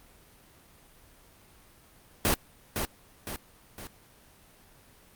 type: noise with echo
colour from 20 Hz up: pink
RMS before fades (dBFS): -24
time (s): 2.25-2.34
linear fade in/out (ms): 0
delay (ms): 510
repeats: 3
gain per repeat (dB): -6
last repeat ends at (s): 3.87
effects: pink hiss -57 dBFS RMS until 5.15 s + Opus 32 kbps